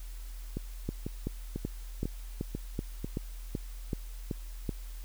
two click trains, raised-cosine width 3 ms, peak -21 / -19 dBFS, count 6 / 11, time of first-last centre 0.57-3.045 / 0.89-4.692 s, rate 2.02 / 2.63 Hz, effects added 41 Hz sine -39 dBFS peak until 5.04 s + white hiss -55 dBFS RMS until 5.04 s

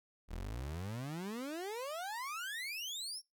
30% pulse exponential sweep, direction up, 36.71 to 5650 Hz, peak -37 dBFS, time 0.28-3.22 s, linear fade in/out 50 ms, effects noise-tail reverb RT60 0.2 s tail -23 dB re dry

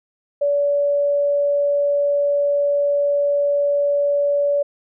sine tone, 573 Hz, D5, 43 cents flat, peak -15 dBFS, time 0.41-4.63 s, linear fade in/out 10 ms, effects none

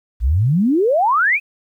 sine exponential sweep, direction up, 53.4 to 2600 Hz, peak -12 dBFS, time 0.2-1.4 s, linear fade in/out 50 ms, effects 9-bit

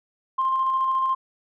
sine tone with tremolo, 1054 Hz, C6, 12 cents sharp, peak -18 dBFS, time 0.38-1.15 s, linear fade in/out 10 ms, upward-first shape square, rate 14 Hz, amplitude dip 25%, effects tanh soft clip ceiling -14 dBFS

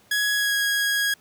sawtooth tone with pitch glide, 1672 to 1650.9 Hz, G#6 to G#6, +11 to -11 cents, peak -17 dBFS, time 0.11-1.14 s, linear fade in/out 5 ms, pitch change -22 cents, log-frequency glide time 0.34-0.56 s, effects pink hiss -57 dBFS RMS until 1.2 s + high-pass 100 Hz 12 dB/octave

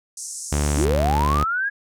white band-pass noise, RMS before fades -33 dBFS, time 0.17-0.85 s, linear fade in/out 5 ms, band 5600 to 9400 Hz, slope 48 dB/octave
sawtooth tone, 73.42 Hz, D2, in tune, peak -15 dBFS, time 0.52-1.44 s, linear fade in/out 5 ms
sine linear sweep, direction up, 255.8 to 1681 Hz, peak -20 dBFS, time 0.76-1.7 s, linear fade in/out 20 ms
effects none

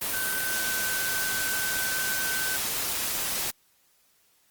sine tone in noise, 1529 Hz, G6, 44 cents flat, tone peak -30 dBFS, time 0.13-2.57 s, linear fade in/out 10 ms, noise white, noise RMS -29 dBFS, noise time 0.01-3.51 s, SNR -4 dB, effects white hiss -65 dBFS RMS until 4.5 s + Opus 32 kbps

